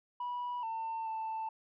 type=tone with pitch steps; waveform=sine; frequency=977 / 899 / 886 Hz; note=B5 / A5 / A5; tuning=-19 / +37 / +12 cents; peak=-33 dBFS; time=0.2-1.49 s; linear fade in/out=5 ms; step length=430 ms; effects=tanh soft clip ceiling -33 dBFS